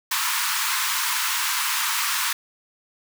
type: high-pass noise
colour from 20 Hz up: pink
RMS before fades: -24 dBFS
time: 0.11-2.33 s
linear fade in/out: 5 ms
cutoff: 910 Hz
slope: 96 dB/octave
effects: none